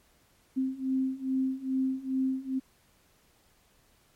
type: beating tone pair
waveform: sine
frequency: 261.6 / 264 Hz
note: C4 / C4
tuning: 0 / +16 cents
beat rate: 2.4 Hz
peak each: -31 / -29 dBFS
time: 0.56-2.6 s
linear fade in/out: 20 ms
effects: pink hiss -65 dBFS RMS until 4.15 s + MP3 64 kbps